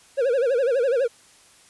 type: tone with vibrato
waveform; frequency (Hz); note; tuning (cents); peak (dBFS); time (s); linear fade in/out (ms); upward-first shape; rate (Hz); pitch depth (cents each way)
triangle; 509; C5; -48; -16; 0.17-1.08; 20; sine; 12; 170
effects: white hiss -53 dBFS RMS until 1.69 s + resampled to 24000 Hz